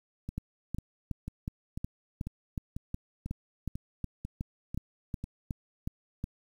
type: two click trains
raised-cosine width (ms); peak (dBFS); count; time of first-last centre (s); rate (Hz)
5; -21 / -24; 17 / 11; 0.38-6.241 / 0.29-5.24; 2.73 / 2.02
effects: 9-bit